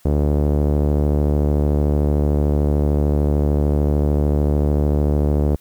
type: tone with low-pass filter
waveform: sawtooth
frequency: 73.42 Hz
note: D2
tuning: in tune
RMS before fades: -17 dBFS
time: 0.05-5.56 s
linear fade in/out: 5 ms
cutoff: 510 Hz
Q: 1.4
effects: white hiss -54 dBFS RMS until 5.6 s